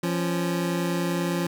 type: tone pair together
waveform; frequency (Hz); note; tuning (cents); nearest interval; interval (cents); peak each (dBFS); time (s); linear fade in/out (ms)
25% pulse; 172.92 / 274.5; F3 / C#4; -17 / -17; minor sixth; 800; -21 / -27; 0.03-1.47; 5
effects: none